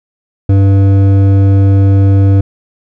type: tone with hard clipping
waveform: sine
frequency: 98 Hz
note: G2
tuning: in tune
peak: -6 dBFS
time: 0.49-2.41 s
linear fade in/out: 5 ms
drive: 10 dB
effects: none